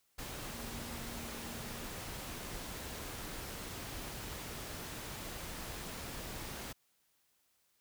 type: tone in noise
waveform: sine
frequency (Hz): 233.1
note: A#3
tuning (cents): 0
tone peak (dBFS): -49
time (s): 0.47-1.87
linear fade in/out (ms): 10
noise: pink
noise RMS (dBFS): -44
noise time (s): 0.18-6.73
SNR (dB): -8
effects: white hiss -75 dBFS RMS until 7.8 s